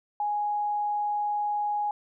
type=tone; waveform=sine; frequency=830.6 Hz; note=G#5; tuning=in tune; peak=-25 dBFS; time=0.2-1.91 s; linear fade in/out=2 ms; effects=none